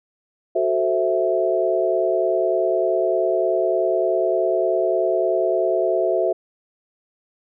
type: chord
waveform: sine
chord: F# half-diminished seventh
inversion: none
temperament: equal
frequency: 370 / 440 / 523.3 / 659.3 Hz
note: F#4 / A4 / C5 / E5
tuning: 0 / 0 / 0 / 0 cents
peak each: -22 / -25 / -25 / -20 dBFS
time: 0.55-6.33 s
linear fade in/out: 10 ms
effects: none